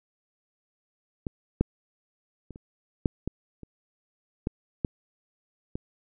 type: clicks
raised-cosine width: 3 ms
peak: -18 / -8 / -28 / -30 / -9 / -16 / -29 / -14 / -12 / -19 dBFS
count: 10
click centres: 1.268 / 1.61 / 2.507 / 2.559 / 3.058 / 3.276 / 3.633 / 4.471 / 4.848 / 5.755 s
effects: none